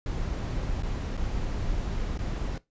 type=noise with dropouts; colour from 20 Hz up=brown; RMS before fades=-30 dBFS; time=0.06-2.58 s; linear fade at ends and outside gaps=2 ms; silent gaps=0.824-0.832 / 1.169-1.175 / 2.177-2.189 s; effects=noise-tail reverb RT60 0.2 s tail -19 dB re dry + resampled to 16000 Hz